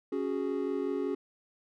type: chord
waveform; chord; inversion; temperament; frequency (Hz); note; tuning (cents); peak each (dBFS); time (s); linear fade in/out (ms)
triangle; C# suspended fourth; none; equal; 277.2 / 370 / 415.3; C#4 / F#4 / G#4; 0 / 0 / 0; -32; 0.12-1.15; 5
effects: none